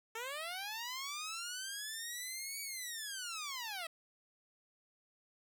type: linear two-way sweep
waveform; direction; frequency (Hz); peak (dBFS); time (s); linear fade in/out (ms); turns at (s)
10% pulse; up then down; 438 to 2276 to 633; -32; 0.15-3.87; 5; 2.61
effects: none